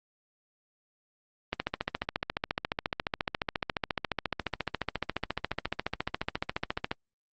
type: click train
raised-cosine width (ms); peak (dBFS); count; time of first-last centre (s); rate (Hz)
0.3; -12; 78; 1.53-6.915; 14.3
effects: low-pass 5000 Hz 12 dB/octave + Opus 24 kbps